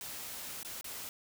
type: noise with dropouts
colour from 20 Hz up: white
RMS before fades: -43 dBFS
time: 0.01-1.09 s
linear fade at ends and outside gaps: 1 ms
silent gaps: 0.631-0.648 / 0.811-0.843 s
effects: none